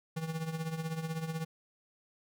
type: tone with tremolo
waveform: square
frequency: 161.3 Hz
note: E3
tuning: 37 cents flat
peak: -32 dBFS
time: 0.16-1.45 s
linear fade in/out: 10 ms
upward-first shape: triangle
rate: 16 Hz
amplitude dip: 75%
effects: none